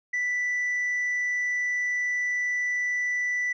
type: tone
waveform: sine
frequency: 1975.5 Hz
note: B6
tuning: in tune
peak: -22 dBFS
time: 0.13-3.53 s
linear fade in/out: 10 ms
effects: tanh soft clip ceiling -23 dBFS